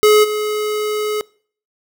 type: tone with level steps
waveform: square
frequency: 424 Hz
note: G#4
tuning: 36 cents sharp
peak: -8 / -18 dBFS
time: 0.03-1.21 s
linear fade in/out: 0 ms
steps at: 0.23 s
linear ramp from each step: 20 ms
effects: noise-tail reverb RT60 0.5 s tail -24 dB re dry